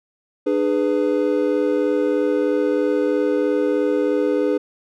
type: chord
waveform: triangle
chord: G# diminished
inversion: second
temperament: just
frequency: 299 / 415.3 / 498.4 Hz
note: D4 / G#4 / B4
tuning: +31 / 0 / +16 cents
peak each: -19 dBFS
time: 0.46-4.58 s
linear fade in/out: 10 ms
effects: none